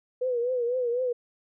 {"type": "tone with vibrato", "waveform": "sine", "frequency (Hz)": 491.1, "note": "B4", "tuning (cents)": -10, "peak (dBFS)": -24, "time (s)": [0.21, 1.13], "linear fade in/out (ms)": 10, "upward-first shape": "triangle", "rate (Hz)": 4, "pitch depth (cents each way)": 98, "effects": []}